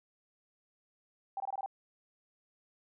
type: tone bursts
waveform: sine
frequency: 784 Hz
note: G5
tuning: in tune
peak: -34 dBFS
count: 6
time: 1.37-1.661 s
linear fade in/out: 2 ms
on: 31 ms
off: 21 ms
effects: none